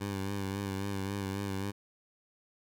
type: tone with vibrato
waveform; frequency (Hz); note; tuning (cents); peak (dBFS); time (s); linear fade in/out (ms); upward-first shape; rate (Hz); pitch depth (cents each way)
15% pulse; 98.4; G2; +7; -27; 0-1.72; 20; sine; 3.7; 43
effects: none